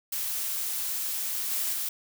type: noise with level steps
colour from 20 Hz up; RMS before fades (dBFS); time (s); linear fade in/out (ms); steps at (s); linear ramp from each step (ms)
blue; -31 / -29 / -31; 0.12-1.89; 5; 1.51 / 1.73; 2
effects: none